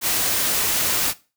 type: noise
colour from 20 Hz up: white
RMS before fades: -21 dBFS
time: 0.01-1.14 s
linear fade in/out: 50 ms
effects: noise-tail reverb RT60 0.3 s tail -18 dB re dry